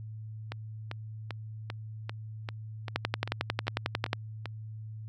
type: two click trains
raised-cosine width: 0.3 ms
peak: -20 / -11 dBFS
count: 11 / 14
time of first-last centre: 0.52-4.457 / 2.96-4.131 s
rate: 2.54 / 11.1 Hz
effects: added 109 Hz sine -39 dBFS peak until 5.08 s